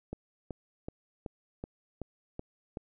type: click train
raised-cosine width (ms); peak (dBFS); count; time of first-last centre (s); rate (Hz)
2; -24; 8; 0.13-2.772; 2.65
effects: none

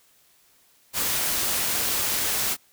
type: noise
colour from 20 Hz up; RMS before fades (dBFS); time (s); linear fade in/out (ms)
white; -25; 0.93-2.57; 50
effects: white hiss -60 dBFS RMS until 2.72 s

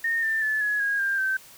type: tone with pitch steps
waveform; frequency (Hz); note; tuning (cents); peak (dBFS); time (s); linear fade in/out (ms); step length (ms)
sine; 1836 / 1784.8 / 1735 / 1686.5 / 1639.5 / 1593.7 / 1549.2; A#6 / A6 / A6 / G#6 / G#6 / G6 / G6; -27 / +24 / -25 / +26 / -23 / +28 / -21; -22; 0.04-1.37; 5; 190
effects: white hiss -49 dBFS RMS until 1.57 s

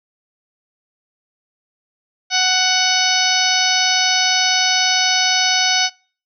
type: harmonic tone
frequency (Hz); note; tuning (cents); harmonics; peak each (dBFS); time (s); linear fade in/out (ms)
743; F#5; +7; 1 / 2 / 3 / 4 / 5 / 6 / 7 / 8; -22 / -22 / -22 / -22 / -22 / -22 / -22 / -22; 2.3-5.9; 50
effects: noise-tail reverb RT60 0.4 s tail -24 dB re dry

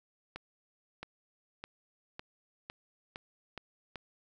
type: accelerating click train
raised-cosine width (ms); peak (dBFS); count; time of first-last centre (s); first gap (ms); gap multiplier
0.3; -25; 8; 0.36-3.957; 670; 0.91
effects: none

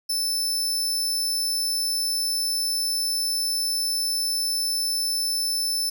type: tone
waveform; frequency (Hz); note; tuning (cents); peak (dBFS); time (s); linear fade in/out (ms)
sawtooth; 5280; E8; +2; -20; 0.09-5.9; 10
effects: none

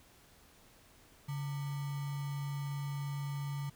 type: tone with sample-and-hold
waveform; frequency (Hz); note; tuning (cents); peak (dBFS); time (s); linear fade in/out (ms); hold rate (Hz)
sine; 141.4; C#3; +35; -35; 1.28-3.7; 10; 1050
effects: pink hiss -62 dBFS RMS until 3.75 s

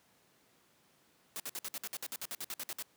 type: noise bursts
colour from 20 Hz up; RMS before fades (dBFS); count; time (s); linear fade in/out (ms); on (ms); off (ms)
white; -40; 16; 1.36-2.824; 0; 39; 56
effects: pink hiss -68 dBFS RMS until 2.96 s + high-pass 150 Hz 12 dB/octave

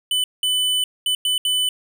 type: tone bursts at uneven times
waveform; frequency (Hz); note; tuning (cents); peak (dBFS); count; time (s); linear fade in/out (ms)
square; 3000; F#7; +23; -18; 5; 0.11-0.24 / 0.43-0.84 / 1.06-1.15 / 1.25-1.38 / 1.45-1.69; 2
effects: none

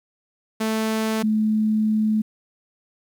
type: tone pair in turn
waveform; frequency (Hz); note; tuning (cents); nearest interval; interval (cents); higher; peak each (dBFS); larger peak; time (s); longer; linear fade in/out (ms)
sawtooth / sine; 220 / 216; A3 / A3; 0 / -32; unison; 32; first; -17; neither; 0.6-1.23 / 1.23-2.22; second; 10
effects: 9-bit

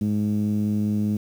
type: tone with low-pass filter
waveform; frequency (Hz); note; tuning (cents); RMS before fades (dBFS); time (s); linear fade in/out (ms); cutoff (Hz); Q
10% pulse; 104.8; G#2; +16; -23; 0.01-1.17; 5; 210; 2.6
effects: 8-bit

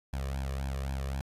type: tone with flanger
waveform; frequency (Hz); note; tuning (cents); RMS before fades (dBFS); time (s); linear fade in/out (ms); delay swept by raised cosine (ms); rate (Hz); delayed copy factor
sawtooth; 67.4; C#2; -48; -34; 0.13-1.21; 0; 1.2 to 1.74; 3.8; +1
effects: resampled to 32000 Hz

